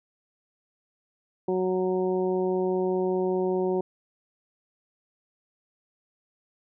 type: harmonic tone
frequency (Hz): 185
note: F#3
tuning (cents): 0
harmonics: 1 / 2 / 3 / 4 / 5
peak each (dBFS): -31 / -24 / -34 / -36 / -38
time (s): 1.48-3.81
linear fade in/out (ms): 5
effects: none